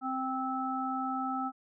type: harmonic tone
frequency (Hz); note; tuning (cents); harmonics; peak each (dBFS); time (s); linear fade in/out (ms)
261.6; C4; 0; 1 / 3 / 5; -35 / -35 / -35; 0.01-1.52; 50
effects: none